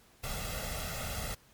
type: noise with comb filter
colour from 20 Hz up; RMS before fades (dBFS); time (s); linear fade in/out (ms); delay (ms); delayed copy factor
pink; -37; 0.23-1.35; 10; 1.5; +0.75
effects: pink hiss -62 dBFS RMS until 1.53 s + MP3 96 kbps